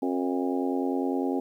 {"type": "harmonic tone with a mistuned harmonic", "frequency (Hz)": 90, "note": "F#2", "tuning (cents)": -47, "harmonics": [3, 4, 5, 6, 7, 8, 9], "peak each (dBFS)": [-27, -31, -34, -39, -40, -41, -36], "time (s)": [0.02, 1.4], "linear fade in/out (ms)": 5, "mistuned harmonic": 8, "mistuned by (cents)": -26, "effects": ["10-bit"]}